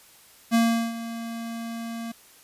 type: tone with ADSR envelope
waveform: square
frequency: 230.1 Hz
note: A#3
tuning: 22 cents flat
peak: -17 dBFS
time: 0.51-2.12 s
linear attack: 36 ms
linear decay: 380 ms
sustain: -15 dB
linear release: 7 ms
effects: white hiss -53 dBFS RMS until 2.43 s + resampled to 32000 Hz